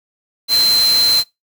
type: tone in noise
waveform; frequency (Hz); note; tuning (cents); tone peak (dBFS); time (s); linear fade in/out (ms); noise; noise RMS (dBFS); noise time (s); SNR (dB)
sine; 4105; C8; -34; -11; 0.48-1.24; 50; white; -22; 0.48-1.24; +8
effects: noise-tail reverb RT60 0.2 s tail -23 dB re dry